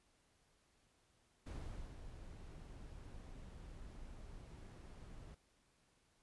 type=noise with ADSR envelope; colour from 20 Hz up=brown; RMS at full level=-45 dBFS; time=1.46-5.35 s; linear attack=8 ms; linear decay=480 ms; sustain=-8 dB; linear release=9 ms; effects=pink hiss -75 dBFS RMS until 6.22 s + resampled to 24000 Hz